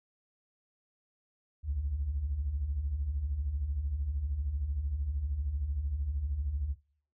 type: beating tone pair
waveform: sine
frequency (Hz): 60.5 / 73.5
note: B1 / D2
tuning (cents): -35 / +2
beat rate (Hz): 13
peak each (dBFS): -37 / -30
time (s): 1.63-6.76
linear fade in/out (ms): 50
effects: noise-tail reverb RT60 0.5 s tail -21 dB re dry + tanh soft clip ceiling -24 dBFS